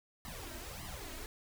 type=noise with flanger; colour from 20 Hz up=pink; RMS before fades=-45 dBFS; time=0.25-1.26 s; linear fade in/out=0 ms; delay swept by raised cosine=0.99 to 3.19 ms; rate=1.7 Hz; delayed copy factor=+1; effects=none